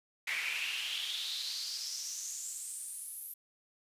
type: noise with high-pass filter sweep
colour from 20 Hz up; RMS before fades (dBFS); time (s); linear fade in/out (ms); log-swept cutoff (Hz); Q
brown; -39; 0.27-3.34; 5; 2100 to 12000; 5.4
effects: resampled to 32000 Hz